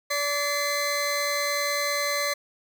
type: tone pair together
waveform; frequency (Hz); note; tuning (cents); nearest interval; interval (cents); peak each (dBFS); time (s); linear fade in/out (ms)
20% pulse; 576 / 2051; D5 / C7; -34 / -35; octave + minor seventh; 2199; -22; 0.1-2.34; 10
effects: none